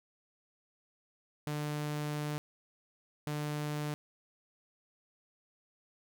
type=tone bursts at uneven times; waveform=sawtooth; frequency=149 Hz; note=D3; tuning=25 cents sharp; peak=-30 dBFS; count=2; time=1.47-2.38 / 3.27-3.94 s; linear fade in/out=0 ms; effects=none